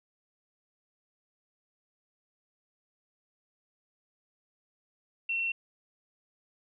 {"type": "tone", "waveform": "sine", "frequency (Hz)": 2714, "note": "E7", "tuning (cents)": 50, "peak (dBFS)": -28, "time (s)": [5.29, 5.52], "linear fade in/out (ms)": 5, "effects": []}